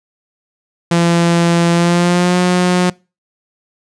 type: tone with pitch glide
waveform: sawtooth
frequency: 170.3 to 179.91 Hz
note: F3 to F#3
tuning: -43 to -48 cents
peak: -6 dBFS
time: 0.91-2.9 s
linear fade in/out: 5 ms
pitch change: +95 cents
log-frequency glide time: 1.72-2.38 s
effects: noise-tail reverb RT60 0.3 s tail -25 dB re dry + resampled to 22050 Hz